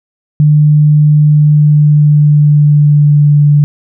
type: tone with pitch glide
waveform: sine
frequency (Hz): 150 to 146.57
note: D3 to D3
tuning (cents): +37 to -3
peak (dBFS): -3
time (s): 0.4-3.64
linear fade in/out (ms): 0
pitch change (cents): -40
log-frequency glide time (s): 1.29-3.44
effects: none